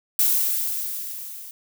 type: noise with level ramp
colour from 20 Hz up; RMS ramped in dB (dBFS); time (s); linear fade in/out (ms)
violet; -18 to -39; 0.19-1.51; 2
effects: none